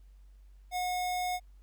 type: tone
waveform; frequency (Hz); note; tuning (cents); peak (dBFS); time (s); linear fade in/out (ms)
square; 725; F#5; -35; -31; 0.71-1.4; 50
effects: added 48 Hz sine -52 dBFS peak until 1.62 s + pink hiss -75 dBFS RMS until 1.62 s